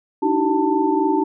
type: tone cluster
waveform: sine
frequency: 295.9 / 319.7 / 380.8 / 889 Hz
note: D4 / D#4 / F#4 / A5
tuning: +13 / +47 / +50 / +18 cents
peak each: -21 dBFS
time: 0.22-1.24 s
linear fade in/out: 10 ms
effects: none